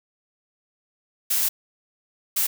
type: noise bursts at uneven times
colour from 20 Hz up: blue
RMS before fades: -22 dBFS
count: 2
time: 1.3-1.49 / 2.36-2.47 s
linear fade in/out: 10 ms
effects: none